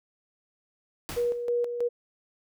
pink noise with exponential decay, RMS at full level -34 dBFS, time 1.09-1.47 s, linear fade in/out 0 ms, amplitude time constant 82 ms
sine tone with tremolo, 480 Hz, B4, 49 cents flat, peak -23 dBFS, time 1.16-1.89 s, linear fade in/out 20 ms, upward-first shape square, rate 3.1 Hz, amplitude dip 55%
effects none

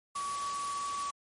sine tone in noise, 1135 Hz, C#6, 41 cents sharp, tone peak -33 dBFS, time 0.15-1.11 s, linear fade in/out 10 ms, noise white, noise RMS -42 dBFS, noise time 0.15-1.11 s, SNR +6 dB, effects MP3 48 kbps

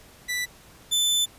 sawtooth tone pair in turn, 1975.5 / 3520 Hz, B6 / A7, 0 / 0 cents, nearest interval minor seventh, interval 1000 cents, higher second, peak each -22 / -17 dBFS, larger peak second, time 0.28-0.46 / 0.91-1.26 s, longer second, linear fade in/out 20 ms, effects pink hiss -51 dBFS RMS until 1.38 s + resampled to 32000 Hz

